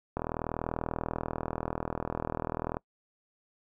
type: click train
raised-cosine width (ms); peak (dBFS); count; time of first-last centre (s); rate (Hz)
1; -17; 106; 0.17-2.769; 40.4
effects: noise-tail reverb RT60 0.1 s tail -25 dB re dry